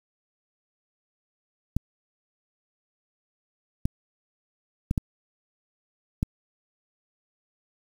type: clicks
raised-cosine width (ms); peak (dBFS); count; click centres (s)
5; -11; 5; 1.766 / 3.855 / 4.911 / 4.978 / 6.229
effects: 7-bit